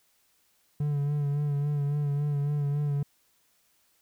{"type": "tone with vibrato", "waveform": "triangle", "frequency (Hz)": 144.8, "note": "D3", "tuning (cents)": -24, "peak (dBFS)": -23, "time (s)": [0.8, 3.03], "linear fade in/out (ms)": 5, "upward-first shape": "sine", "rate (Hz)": 3.6, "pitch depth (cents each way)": 36, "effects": ["white hiss -68 dBFS RMS until 4.01 s"]}